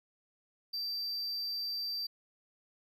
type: tone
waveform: triangle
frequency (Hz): 4678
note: D8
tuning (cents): -8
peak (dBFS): -33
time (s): 0.73-2.07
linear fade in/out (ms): 10
effects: none